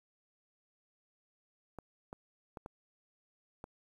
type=clicks; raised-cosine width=1 ms; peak=-30 dBFS; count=5; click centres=1.787 / 2.129 / 2.572 / 2.661 / 3.641 s; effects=10-bit